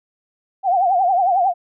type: tone with vibrato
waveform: sine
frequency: 740 Hz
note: F#5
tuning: in tune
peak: -13 dBFS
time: 0.63-1.54 s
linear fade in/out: 50 ms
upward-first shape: triangle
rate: 11 Hz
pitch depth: 150 cents each way
effects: none